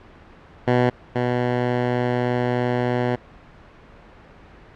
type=tone pair in turn; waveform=10% pulse; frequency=123.7 / 123.16 Hz; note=B2 / B2; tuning=+3 / -4 cents; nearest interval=unison; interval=7 cents; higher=first; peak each=-7 / -11 dBFS; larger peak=first; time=0.67-0.9 / 1.15-3.16 s; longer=second; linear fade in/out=10 ms; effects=pink hiss -46 dBFS RMS until 4.75 s + low-pass 2000 Hz 12 dB/octave